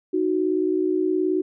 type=tone pair together; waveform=sine; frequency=311.1 / 370 Hz; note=D#4 / F#4; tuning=0 / 0 cents; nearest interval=minor third; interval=300 cents; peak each=-23 / -21 dBFS; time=0.13-1.42 s; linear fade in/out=10 ms; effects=none